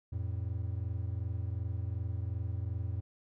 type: tone pair together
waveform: triangle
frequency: 87.31 / 110 Hz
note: F2 / A2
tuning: 0 / 0 cents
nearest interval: major third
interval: 400 cents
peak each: -33 / -35 dBFS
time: 0.12-3.01 s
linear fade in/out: 10 ms
effects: none